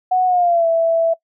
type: tone with pitch glide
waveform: sine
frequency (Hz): 738 to 661.3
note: F#5 to E5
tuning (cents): -5 to +5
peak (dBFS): -12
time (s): 0.11-1.14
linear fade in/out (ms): 10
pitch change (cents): -190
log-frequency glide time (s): 0.26-0.67
effects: noise-tail reverb RT60 0.1 s tail -22 dB re dry